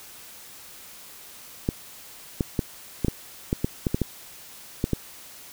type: clicks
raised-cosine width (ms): 3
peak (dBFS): -9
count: 12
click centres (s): 1.689 / 2.408 / 2.592 / 3.047 / 3.083 / 3.529 / 3.645 / 3.868 / 3.945 / 4.017 / 4.841 / 4.933
effects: white hiss -45 dBFS RMS until 5.52 s